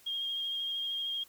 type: tone with vibrato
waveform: sine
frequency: 3234 Hz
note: G#7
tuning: 47 cents flat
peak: -32 dBFS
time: 0.06-1.24 s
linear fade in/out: 10 ms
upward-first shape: triangle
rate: 13 Hz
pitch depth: 21 cents each way
effects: white hiss -60 dBFS RMS until 1.28 s

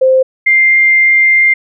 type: tone pair in turn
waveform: sine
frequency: 522 / 2101 Hz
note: C5 / C7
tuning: -4 / +7 cents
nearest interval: 2 octaves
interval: 2411 cents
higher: second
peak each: -5 dBFS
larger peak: neither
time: 0.01-0.23 / 0.46-1.54 s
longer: second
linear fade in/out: 10 ms
effects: none

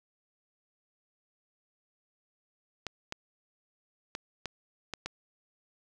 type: clicks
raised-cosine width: 0.2 ms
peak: -18 dBFS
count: 6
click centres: 2.867 / 3.124 / 4.151 / 4.457 / 4.937 / 5.06 s
effects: none

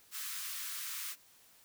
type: high-pass noise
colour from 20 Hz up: white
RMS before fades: -41 dBFS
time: 0.11-1.16 s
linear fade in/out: 50 ms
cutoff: 1100 Hz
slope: 48 dB/octave
effects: white hiss -63 dBFS RMS until 1.64 s

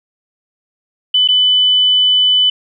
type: tone with dropouts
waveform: sine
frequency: 3000 Hz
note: F#7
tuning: 23 cents sharp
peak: -8 dBFS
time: 1.14-2.5 s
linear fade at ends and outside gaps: 5 ms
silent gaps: 1.277-1.286 s
effects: none

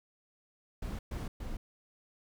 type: noise bursts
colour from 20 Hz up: brown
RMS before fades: -38 dBFS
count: 3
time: 0.82-1.57 s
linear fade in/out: 5 ms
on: 170 ms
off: 120 ms
effects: none

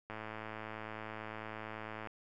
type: click train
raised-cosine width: 0.5 ms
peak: -28 dBFS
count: 216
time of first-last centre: 0.1-2.072 s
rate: 109 Hz
effects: none

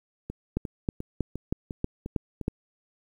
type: two click trains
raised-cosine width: 3 ms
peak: -13 / -21 dBFS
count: 7 / 7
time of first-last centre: 0.57-2.481 / 0.3-2.413 s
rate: 3.14 / 2.84 Hz
effects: 9-bit

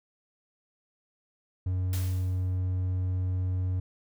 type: tone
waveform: triangle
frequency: 92 Hz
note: F#2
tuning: 9 cents flat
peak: -24 dBFS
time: 1.66-3.8 s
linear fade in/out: 5 ms
type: noise with exponential decay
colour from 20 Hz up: white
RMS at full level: -38 dBFS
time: 1.93-2.58 s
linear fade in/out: 1 ms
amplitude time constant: 140 ms
effects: none

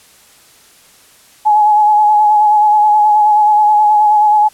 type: tone with vibrato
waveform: sine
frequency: 844 Hz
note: G#5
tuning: 28 cents sharp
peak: -6 dBFS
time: 1.45-4.49 s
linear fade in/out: 20 ms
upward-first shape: sine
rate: 9.4 Hz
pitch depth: 28 cents each way
effects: white hiss -45 dBFS RMS until 4.53 s + low-pass 12000 Hz 12 dB/octave

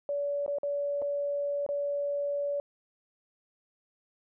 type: tone with dropouts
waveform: sine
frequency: 572 Hz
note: D5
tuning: 46 cents flat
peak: -28 dBFS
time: 0.09-2.6 s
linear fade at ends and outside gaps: 1 ms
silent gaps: 0.463-0.479 / 0.585-0.632 / 1.018-1.022 / 1.664-1.689 s
effects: none

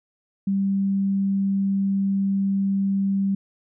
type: tone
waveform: sine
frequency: 196 Hz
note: G3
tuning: in tune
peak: -19 dBFS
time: 0.47-3.35 s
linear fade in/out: 5 ms
effects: none

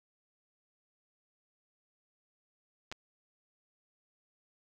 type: clicks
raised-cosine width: 0.2 ms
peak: -24 dBFS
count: 2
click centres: 2.916 / 2.924 s
effects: none

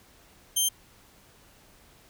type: tone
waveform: 15% pulse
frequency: 3150 Hz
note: G7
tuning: 8 cents sharp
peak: -15 dBFS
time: 0.56-0.69 s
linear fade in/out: 10 ms
effects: pink hiss -57 dBFS RMS until 2.09 s

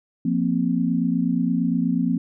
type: chord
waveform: sine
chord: F suspended fourth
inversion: none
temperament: equal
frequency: 174.61 / 233.1 / 261.6 Hz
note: F3 / Bb3 / C4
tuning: 0 / 0 / 0 cents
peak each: -23 dBFS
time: 0.25-2.18 s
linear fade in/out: 5 ms
effects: none

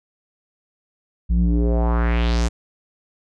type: tone with low-pass filter sweep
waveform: square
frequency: 58.27 Hz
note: A#1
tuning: in tune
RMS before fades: -18 dBFS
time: 1.29-2.49 s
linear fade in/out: 20 ms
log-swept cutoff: 120 to 7800 Hz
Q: 2.6
effects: none

